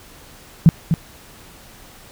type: tone with echo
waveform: sine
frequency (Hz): 163.7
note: E3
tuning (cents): -12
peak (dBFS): -4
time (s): 0.66-0.69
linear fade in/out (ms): 0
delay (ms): 250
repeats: 1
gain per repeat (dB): -8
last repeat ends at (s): 0.94
effects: pink hiss -44 dBFS RMS until 2.11 s